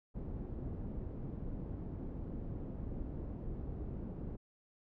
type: low-pass noise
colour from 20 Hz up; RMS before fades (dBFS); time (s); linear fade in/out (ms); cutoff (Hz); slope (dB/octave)
pink; -42; 0.14-4.37; 20; 330; 12
effects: none